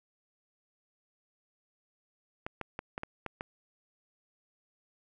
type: clicks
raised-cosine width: 0.5 ms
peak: -21 dBFS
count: 7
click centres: 2.465 / 2.613 / 2.791 / 2.979 / 3.034 / 3.263 / 3.409 s
effects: none